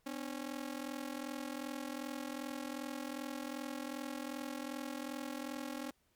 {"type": "ring-modulated tone", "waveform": "sawtooth", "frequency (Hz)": 274.4, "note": "C#4", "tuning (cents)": -17, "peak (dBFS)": -33, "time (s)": [0.06, 5.91], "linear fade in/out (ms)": 2, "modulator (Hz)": 21.3, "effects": ["pink hiss -75 dBFS RMS until 6.15 s", "MP3 96 kbps"]}